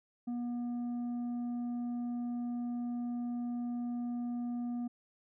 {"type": "tone with tanh clipping", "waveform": "sine", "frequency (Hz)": 241, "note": "B3", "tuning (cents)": -42, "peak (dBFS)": -35, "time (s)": [0.27, 4.88], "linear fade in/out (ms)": 10, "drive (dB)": 5, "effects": []}